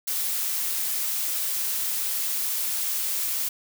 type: noise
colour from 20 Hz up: blue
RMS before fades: -27 dBFS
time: 0.07-3.49 s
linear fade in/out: 10 ms
effects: none